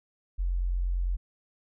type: tone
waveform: sine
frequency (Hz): 44.48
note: F1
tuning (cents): +32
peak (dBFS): -25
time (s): 0.38-1.17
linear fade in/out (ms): 20
effects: none

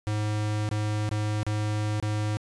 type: tone with dropouts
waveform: square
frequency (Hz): 106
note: G#2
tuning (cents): +36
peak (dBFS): -26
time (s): 0.07-2.37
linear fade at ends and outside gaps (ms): 0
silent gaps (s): 0.69-0.713 / 1.091-1.113 / 1.431-1.466 / 2-2.026
effects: resampled to 22050 Hz

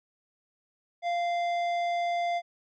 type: tone with tanh clipping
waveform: sine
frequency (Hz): 694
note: F5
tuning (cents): -11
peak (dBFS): -28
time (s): 1.02-2.42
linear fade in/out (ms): 50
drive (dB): 12
effects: none

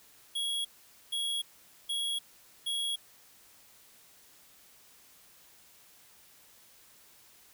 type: tone bursts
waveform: square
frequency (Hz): 3322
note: G#7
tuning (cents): 0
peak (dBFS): -31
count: 4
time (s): 0.35-2.96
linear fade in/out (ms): 10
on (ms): 300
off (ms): 470
effects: white hiss -59 dBFS RMS until 7.53 s

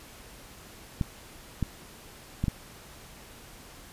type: clicks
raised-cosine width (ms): 5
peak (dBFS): -14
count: 4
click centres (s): 1.012 / 1.627 / 2.44 / 2.482
effects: pink hiss -49 dBFS RMS until 3.92 s + resampled to 32000 Hz

